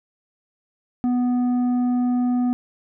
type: tone with tanh clipping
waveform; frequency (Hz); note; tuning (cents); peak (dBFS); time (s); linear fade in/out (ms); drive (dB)
triangle; 246.9; B3; 0; -19; 1.04-2.53; 0; 11
effects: none